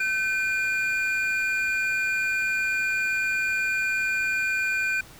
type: tone pair together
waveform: triangle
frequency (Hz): 1530 / 2418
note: G6 / D7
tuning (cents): -42 / +50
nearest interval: minor sixth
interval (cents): 792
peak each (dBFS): -24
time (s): 0-5.01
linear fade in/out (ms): 5
effects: pink hiss -48 dBFS RMS until 5.19 s